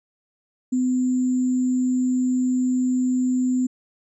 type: tone with sample-and-hold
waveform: sine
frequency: 253.2 Hz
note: B3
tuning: 43 cents sharp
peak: -18 dBFS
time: 0.72-3.67 s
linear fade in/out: 10 ms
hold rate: 7350 Hz
effects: resampled to 22050 Hz